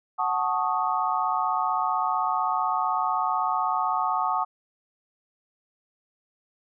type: chord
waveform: sine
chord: D# half-diminished seventh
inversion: first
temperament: equal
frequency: 740 / 880 / 1108.7 / 1244.5 Hz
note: F#5 / A5 / C#6 / D#6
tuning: 0 / 0 / 0 / 0 cents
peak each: -28 dBFS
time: 0.18-4.45 s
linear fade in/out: 20 ms
effects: none